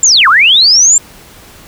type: linear two-way sweep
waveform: sine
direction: down then up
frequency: 7459 to 1026 to 7459 Hz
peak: -3 dBFS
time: 0.03-0.98 s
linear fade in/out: 2 ms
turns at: 0.28 s
effects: pink hiss -37 dBFS RMS until 1.67 s